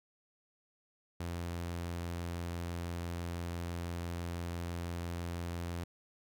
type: tone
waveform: sawtooth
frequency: 86 Hz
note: F2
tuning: 26 cents flat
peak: -33 dBFS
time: 1.2-5.84 s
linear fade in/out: 5 ms
effects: none